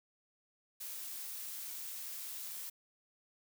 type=noise; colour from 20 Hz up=blue; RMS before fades=-44 dBFS; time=0.8-2.7 s; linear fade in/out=10 ms; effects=none